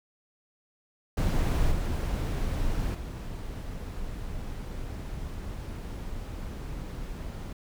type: noise with level steps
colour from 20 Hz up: brown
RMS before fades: -25 / -29 / -36 dBFS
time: 1.17-7.53 s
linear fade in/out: 5 ms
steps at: 1.71 / 2.94 s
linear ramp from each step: 10 ms
effects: none